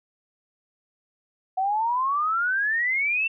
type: exponential sweep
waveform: sine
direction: up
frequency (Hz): 740 to 2715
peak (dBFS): -21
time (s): 1.57-3.28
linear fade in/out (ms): 10
effects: none